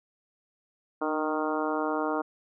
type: harmonic tone with a mistuned harmonic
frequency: 155 Hz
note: D#3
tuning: 6 cents flat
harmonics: 2 / 3 / 4 / 5 / 6 / 7 / 8 / 9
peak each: -31 / -33 / -34 / -35 / -36 / -36 / -37 / -38 dBFS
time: 1.01-2.22 s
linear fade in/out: 10 ms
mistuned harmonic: 2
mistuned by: -28 cents
effects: none